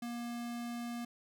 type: tone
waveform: square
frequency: 237.6 Hz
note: A#3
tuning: 33 cents sharp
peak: -39 dBFS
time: 0.02-1.05 s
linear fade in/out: 5 ms
effects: none